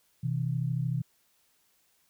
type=tone pair together; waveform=sine; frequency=127.79 / 161 Hz; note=C3 / E3; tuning=-40 / -41 cents; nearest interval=major third; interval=399 cents; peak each=-29 / -31 dBFS; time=0.23-1.02 s; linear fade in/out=10 ms; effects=white hiss -69 dBFS RMS until 2.09 s